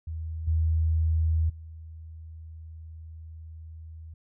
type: tone with level steps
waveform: sine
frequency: 80.3 Hz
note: E2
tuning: 45 cents flat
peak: -31 / -21 / -40 dBFS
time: 0.07-4.14 s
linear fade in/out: 5 ms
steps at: 0.47 / 1.49 s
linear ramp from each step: 10 ms
effects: none